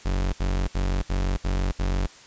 40% pulse tone bursts, 46.59 Hz, F#1, 13 cents sharp, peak -21 dBFS, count 6, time 0.05-2.07 s, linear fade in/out 10 ms, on 280 ms, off 68 ms, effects white hiss -48 dBFS RMS until 2.26 s + resampled to 16000 Hz

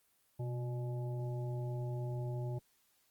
harmonic tone with a mistuned harmonic, 121 Hz, B2, 35 cents flat, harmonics 1 / 3 / 5 / 7, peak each -36 / -46 / -49 / -53 dBFS, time 0.39-2.59 s, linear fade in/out 10 ms, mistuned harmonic 1, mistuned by +63 cents, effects white hiss -73 dBFS RMS until 3.1 s + Opus 32 kbps

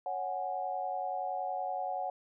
sine chord, C# suspended fourth, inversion none, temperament equal, 554.4 / 740 / 830.6 Hz, C#5 / F#5 / G#5, 0 / 0 / 0 cents, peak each -40 / -34 / -40 dBFS, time 0.06-2.1 s, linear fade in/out 2 ms, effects none

